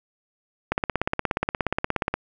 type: click train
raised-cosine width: 0.5 ms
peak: -7 dBFS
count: 25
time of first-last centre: 0.72-2.14 s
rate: 16.9 Hz
effects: none